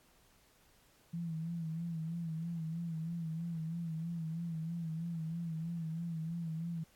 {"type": "tone with vibrato", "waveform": "sine", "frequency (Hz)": 164.81, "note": "E3", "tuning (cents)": 0, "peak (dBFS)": -36, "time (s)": [1.13, 6.84], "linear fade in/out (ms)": 10, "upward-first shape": "sine", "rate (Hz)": 3.1, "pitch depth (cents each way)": 64, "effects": ["pink hiss -67 dBFS RMS until 6.95 s", "AAC 64 kbps"]}